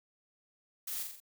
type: noise with echo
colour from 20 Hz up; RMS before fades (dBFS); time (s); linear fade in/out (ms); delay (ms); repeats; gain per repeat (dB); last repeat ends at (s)
blue; -39; 0.87-1.03; 5; 43; 4; -4; 1.202
effects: none